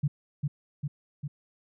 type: tone with echo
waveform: sine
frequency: 144.8 Hz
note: D3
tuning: 24 cents flat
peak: -22 dBFS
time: 0.03-0.08 s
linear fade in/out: 10 ms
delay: 400 ms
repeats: 3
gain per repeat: -3 dB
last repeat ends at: 1.28 s
effects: none